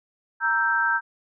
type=chord; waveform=sine; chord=E diminished; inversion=second; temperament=equal; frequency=932.3 / 1318.5 / 1568 Hz; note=Bb5 / E6 / G6; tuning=0 / 0 / 0 cents; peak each=-26 / -27 / -21 dBFS; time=0.4-1.01 s; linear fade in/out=50 ms; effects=none